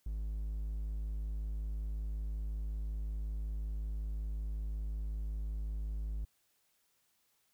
triangle tone, 52.7 Hz, G#1, 26 cents sharp, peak -33 dBFS, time 0.06-6.25 s, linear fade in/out 5 ms, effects white hiss -75 dBFS RMS until 7.53 s

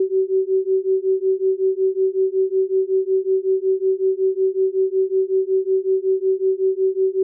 sine beating tone pair, 377.9 / 383.3 Hz, F#4 / G4, +37 / -39 cents, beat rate 5.4 Hz, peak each -19 dBFS, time 0-7.23 s, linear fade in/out 5 ms, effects none

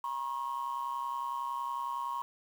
triangle ring-modulated tone, 65.41 Hz, C2, in tune, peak -27 dBFS, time 0.04-2.22 s, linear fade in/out 0 ms, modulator 1020 Hz, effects tanh soft clip ceiling -27 dBFS + 9-bit

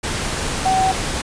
sine tone in noise, 758 Hz, F#5, 42 cents sharp, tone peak -14 dBFS, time 0.65-0.92 s, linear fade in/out 10 ms, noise pink, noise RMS -23 dBFS, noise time 0.03-1.22 s, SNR +6 dB, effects resampled to 22050 Hz

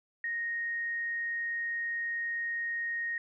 sine tone, 1864.7 Hz, A#6, in tune, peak -31 dBFS, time 0.24-3.18 s, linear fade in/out 2 ms, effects none

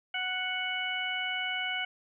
harmonic tone, 740 Hz, F#5, in tune, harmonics 1 / 2 / 3 / 4, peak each -39 / -36 / -34 / -35 dBFS, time 0.14-1.85 s, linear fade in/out 5 ms, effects none

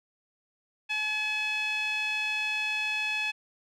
sawtooth tone with band-pass filter, 853 Hz, G#5, 46 cents sharp, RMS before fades -30 dBFS, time 0.89-3.32 s, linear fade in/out 20 ms, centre 2700 Hz, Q 4.5, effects none

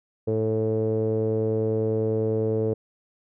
sawtooth tone with low-pass filter, 110 Hz, A2, in tune, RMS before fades -24 dBFS, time 0.27-2.74 s, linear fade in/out 10 ms, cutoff 470 Hz, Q 9.1, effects none

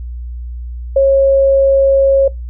sine tone, 545 Hz, C#5, 29 cents flat, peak -6 dBFS, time 0.96-2.28 s, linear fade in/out 5 ms, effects noise-tail reverb RT60 0.2 s tail -24 dB re dry + added 60 Hz sine -22 dBFS peak until 2.49 s

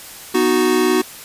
square chord, B major, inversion none, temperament equal, 246.9 / 311.1 / 370 Hz, B3 / D#4 / F#4, 0 / 0 / 0 cents, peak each -21 / -20 / -16 dBFS, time 0.34-1.02 s, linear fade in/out 10 ms, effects white hiss -36 dBFS RMS until 1.24 s + resampled to 32000 Hz

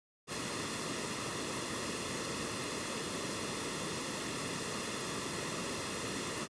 pink noise with comb filter, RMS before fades -38 dBFS, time 0.27-6.48 s, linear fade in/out 50 ms, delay 1.3 ms, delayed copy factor -0.55, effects high-pass 100 Hz 12 dB/octave + resampled to 22050 Hz

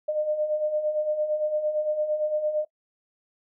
sine beating tone pair, 601 / 609.8 Hz, D5 / D#5, +40 / -35 cents, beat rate 8.8 Hz, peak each -31 / -24 dBFS, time 0.08-2.65 s, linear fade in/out 10 ms, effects noise-tail reverb RT60 0.1 s tail -19 dB re dry

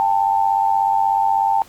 sine tone pair together, 795 / 891.5 Hz, G5 / A5, +24 / +22 cents, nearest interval major second, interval 198 cents, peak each -17 dBFS, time 0-1.62 s, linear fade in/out 0 ms, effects pink hiss -47 dBFS RMS until 1.68 s + Opus 48 kbps

